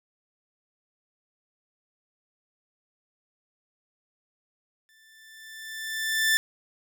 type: tone with exponential growth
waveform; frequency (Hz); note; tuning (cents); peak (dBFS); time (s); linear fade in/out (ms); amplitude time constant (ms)
sawtooth; 1768; A6; +8; -15; 4.89-6.37; 0; 320
effects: none